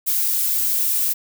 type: noise with flanger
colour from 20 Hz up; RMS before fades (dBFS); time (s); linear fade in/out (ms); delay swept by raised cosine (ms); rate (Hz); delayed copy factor
violet; -20; 0.06-1.14; 20; 1.9 to 4.5; 3.9; -0.75
effects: none